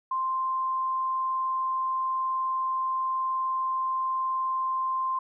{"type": "tone", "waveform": "sine", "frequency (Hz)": 1046.5, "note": "C6", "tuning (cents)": 0, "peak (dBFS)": -25, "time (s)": [0.11, 5.19], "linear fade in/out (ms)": 5, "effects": []}